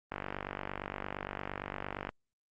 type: click train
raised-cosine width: 0.5 ms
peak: -21 dBFS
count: 97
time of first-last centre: 0.12-2.091 s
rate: 48.7 Hz
effects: Opus 32 kbps